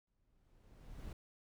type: noise with exponential growth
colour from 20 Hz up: brown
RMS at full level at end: -44 dBFS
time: 0.07-1.13 s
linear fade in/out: 5 ms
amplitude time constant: 230 ms
effects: none